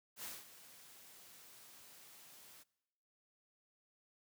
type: noise with ADSR envelope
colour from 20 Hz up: white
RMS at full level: -45 dBFS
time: 0.16-2.64 s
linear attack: 77 ms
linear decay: 200 ms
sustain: -14 dB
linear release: 24 ms
effects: noise-tail reverb RT60 1.0 s tail -23 dB re dry + high-pass 100 Hz 12 dB/octave